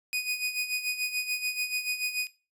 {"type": "tone with tremolo", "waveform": "sawtooth", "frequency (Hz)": 2484, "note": "D#7", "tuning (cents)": -3, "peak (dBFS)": -23, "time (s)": [0.13, 2.27], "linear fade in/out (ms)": 0, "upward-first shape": "sine", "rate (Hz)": 6.9, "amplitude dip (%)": 70, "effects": ["noise-tail reverb RT60 0.3 s tail -17 dB re dry", "resampled to 32000 Hz"]}